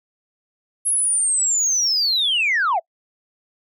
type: linear sweep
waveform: sine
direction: down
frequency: 10820 to 602 Hz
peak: -15 dBFS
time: 0.85-2.8 s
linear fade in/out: 20 ms
effects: noise-tail reverb RT60 0.1 s tail -26 dB re dry + tanh soft clip ceiling -13 dBFS